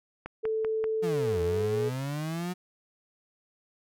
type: click train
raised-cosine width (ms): 0.5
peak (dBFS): -22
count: 4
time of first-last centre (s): 0.26-0.841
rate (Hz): 5.16
type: tone with pitch glide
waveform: sine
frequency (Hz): 440 to 423.8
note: A4 to G#4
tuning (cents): 0 to +35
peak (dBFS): -26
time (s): 0.43-1.9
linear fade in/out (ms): 20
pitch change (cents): -65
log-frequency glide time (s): 1.39-1.77
type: linear two-way sweep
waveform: 35% pulse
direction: down then up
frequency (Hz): 182.8 to 81.2 to 182.8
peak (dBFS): -29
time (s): 1.02-2.54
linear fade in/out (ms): 20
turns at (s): 1.41
effects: none